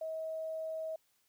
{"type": "tone with quantisation", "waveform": "sine", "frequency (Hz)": 639, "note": "D#5", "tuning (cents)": 46, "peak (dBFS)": -36, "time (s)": [0.01, 0.96], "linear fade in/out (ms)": 5, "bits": 11, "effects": ["white hiss -74 dBFS RMS until 1.28 s"]}